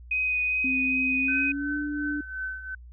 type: tone with vibrato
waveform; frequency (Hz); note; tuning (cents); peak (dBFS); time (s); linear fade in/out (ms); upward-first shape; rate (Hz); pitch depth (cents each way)
sine; 2502; D#7; +9; -23; 0.11-1.52; 5; triangle; 2.5; 13
type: tone with pitch glide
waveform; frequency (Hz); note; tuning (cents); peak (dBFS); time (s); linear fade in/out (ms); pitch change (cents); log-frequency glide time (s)
sine; 261.6 to 293.6; C4 to D4; 0 to 0; -28; 0.64-2.21; 5; +200; 1.16-1.76
type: tone with tremolo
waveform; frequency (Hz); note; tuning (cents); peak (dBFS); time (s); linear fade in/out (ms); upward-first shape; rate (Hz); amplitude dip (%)
sine; 1524; G6; -49; -28; 1.28-2.75; 5; triangle; 2.8; 75
effects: added 60 Hz sine -43 dBFS peak until 2.92 s